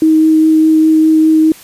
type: tone with vibrato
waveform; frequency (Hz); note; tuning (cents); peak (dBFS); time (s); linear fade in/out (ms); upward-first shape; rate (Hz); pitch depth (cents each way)
sine; 315.4; D#4; +24; -5; 0.02-1.52; 2; triangle; 4.9; 10
effects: white hiss -37 dBFS RMS until 1.63 s + resampled to 32000 Hz